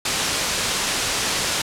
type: low-pass noise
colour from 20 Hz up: white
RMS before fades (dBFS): -23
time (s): 0.05-1.62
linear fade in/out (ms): 5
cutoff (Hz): 7100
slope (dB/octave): 12
effects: low-pass 12000 Hz 12 dB/octave